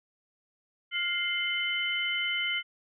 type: tone cluster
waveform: sine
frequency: 1408 / 2097 / 3028 Hz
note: F6 / C7 / F#7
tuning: +14 / +3 / +39 cents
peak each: -36 / -30 / -31 dBFS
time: 0.91-2.63 s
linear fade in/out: 50 ms
effects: none